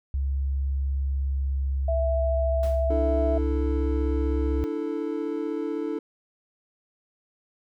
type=tone with pitch glide; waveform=sine; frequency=68.3 to 67.44 Hz; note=C#2 to C#2; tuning=-25 to -47 cents; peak=-23 dBFS; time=0.14-4.64 s; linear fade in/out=0 ms; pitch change=-22 cents; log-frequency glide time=1.01-2.11 s
type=tone with vibrato; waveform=sine; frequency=660 Hz; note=E5; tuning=2 cents sharp; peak=-24 dBFS; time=1.88-3.38 s; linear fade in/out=5 ms; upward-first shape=triangle; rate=14 Hz; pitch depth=8 cents each way
type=noise with exponential decay; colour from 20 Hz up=pink; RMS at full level=-41 dBFS; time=2.63-2.96 s; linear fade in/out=2 ms; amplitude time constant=71 ms
type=chord; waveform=triangle; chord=D suspended second; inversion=none; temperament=equal; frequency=293.7 / 329.6 / 440 Hz; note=D4 / E4 / A4; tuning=0 / 0 / 0 cents; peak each=-29 dBFS; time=2.9-5.99 s; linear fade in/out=5 ms
effects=none